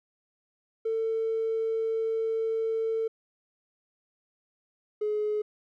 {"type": "tone pair in turn", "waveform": "triangle", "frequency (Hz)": [447.8, 422.7], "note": ["A4", "G#4"], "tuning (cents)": [30, 31], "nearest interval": "minor second", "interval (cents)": 99, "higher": "first", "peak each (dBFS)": -22, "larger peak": "neither", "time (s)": [[0.85, 3.08], [5.01, 5.42]], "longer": "first", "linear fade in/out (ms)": 10, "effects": ["tanh soft clip ceiling -23 dBFS"]}